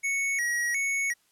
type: tone with vibrato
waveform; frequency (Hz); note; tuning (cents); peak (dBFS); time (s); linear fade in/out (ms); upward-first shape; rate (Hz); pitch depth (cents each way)
square; 2054; C7; -33; -26; 0.03-1.14; 20; square; 1.4; 130
effects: white hiss -67 dBFS RMS until 1.31 s + low-pass 12000 Hz 12 dB/octave